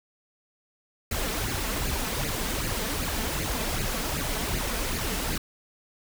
pink noise with flanger, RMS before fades -29 dBFS, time 1.11-5.38 s, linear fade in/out 5 ms, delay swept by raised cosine 0.43 to 4.63 ms, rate 2.6 Hz, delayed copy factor +0.65, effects none

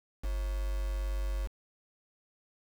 sine tone with quantisation, 49 Hz, G1, in tune, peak -30 dBFS, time 0.23-1.48 s, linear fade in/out 20 ms, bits 7, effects none

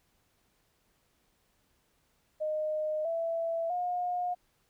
sine tone with pitch steps, 616 / 664 / 715.8 Hz, D#5 / E5 / F5, -17 / +12 / +42 cents, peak -29 dBFS, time 2.4-4.35 s, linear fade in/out 20 ms, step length 650 ms, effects pink hiss -72 dBFS RMS until 4.69 s

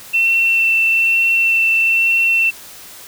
sine tone with vibrato, 2693 Hz, E7, 36 cents sharp, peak -11 dBFS, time 0.13-2.51 s, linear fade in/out 20 ms, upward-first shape sine, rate 1.1 Hz, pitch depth 10 cents each way, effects white hiss -37 dBFS RMS until 3.07 s

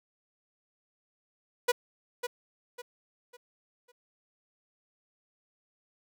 sawtooth tone with echo, 489 Hz, B4, 17 cents flat, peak -18 dBFS, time 1.68-1.72 s, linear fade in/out 10 ms, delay 550 ms, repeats 4, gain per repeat -9 dB, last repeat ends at 3.92 s, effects none

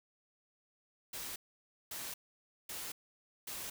white noise bursts, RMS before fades -43 dBFS, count 4, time 1.13-3.7 s, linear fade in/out 5 ms, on 230 ms, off 550 ms, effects none

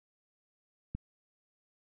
click, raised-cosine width 5 ms, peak -24 dBFS, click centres 0.95 s, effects none

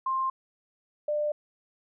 sine tone pair in turn, 1055 / 596.6 Hz, C6 / D5, +14 / +27 cents, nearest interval minor seventh, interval 987 cents, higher first, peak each -25 dBFS, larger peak neither, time 0.06-0.3 / 1.08-1.32 s, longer neither, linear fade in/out 5 ms, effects none

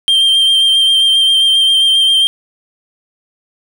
triangle tone with vibrato, 3165 Hz, G7, 16 cents sharp, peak -6 dBFS, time 0.08-2.27 s, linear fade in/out 0 ms, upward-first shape triangle, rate 7.5 Hz, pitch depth 23 cents each way, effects none

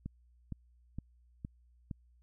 click train, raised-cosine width 5 ms, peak -27 dBFS, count 5, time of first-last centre 0.06-1.912 s, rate 2.16 Hz, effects added 60 Hz sine -62 dBFS peak until 2.22 s

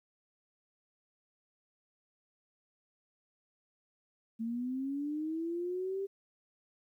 sine linear sweep, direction up, 222.7 to 396.8 Hz, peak -33 dBFS, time 4.39-6.07 s, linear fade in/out 20 ms, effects 12-bit

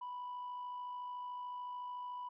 sine tone with amplitude modulation, 987.8 Hz, B5, in tune, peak -38 dBFS, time 0.01-2.29 s, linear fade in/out 10 ms, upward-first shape sine, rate 53.7 Hz, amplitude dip 35%, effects tanh soft clip ceiling -39 dBFS

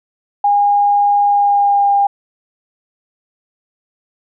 sine tone with pitch glide, 815 to 803.8 Hz, G#5 to G5, -33 to +43 cents, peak -9 dBFS, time 0.44-2.07 s, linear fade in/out 5 ms, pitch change -24 cents, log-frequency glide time 1.24-1.94 s, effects none

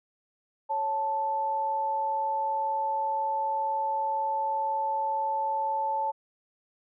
sine tone pair together, 553.7 / 879 Hz, C#5 / A5, -2 / -2 cents, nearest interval minor sixth, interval 800 cents, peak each -35 / -26 dBFS, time 0.69-6.12 s, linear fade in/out 20 ms, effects none

